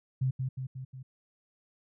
sine tone with echo, 130.5 Hz, C3, 4 cents flat, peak -25 dBFS, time 0.21-0.31 s, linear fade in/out 10 ms, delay 180 ms, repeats 4, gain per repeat -4 dB, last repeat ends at 1.03 s, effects none

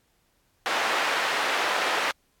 white band-pass noise, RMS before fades -26 dBFS, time 0.66-2.11 s, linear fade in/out 0 ms, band 560 to 2000 Hz, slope 12 dB/octave, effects pink hiss -68 dBFS RMS until 2.4 s + AAC 64 kbps

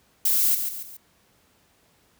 violet noise with echo, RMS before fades -21 dBFS, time 0.25-0.55 s, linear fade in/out 5 ms, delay 140 ms, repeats 3, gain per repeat -7 dB, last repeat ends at 0.97 s, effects pink hiss -62 dBFS RMS until 2.19 s + high-pass 60 Hz 12 dB/octave

